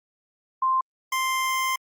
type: tone pair in turn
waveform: sine / 25% pulse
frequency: 1046.5 / 1046.5 Hz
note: C6 / C6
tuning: 0 / 0 cents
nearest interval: unison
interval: 0 cents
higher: neither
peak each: -19 dBFS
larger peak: neither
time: 0.62-0.81 / 1.12-1.76 s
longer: second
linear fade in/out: 5 ms
effects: Opus 48 kbps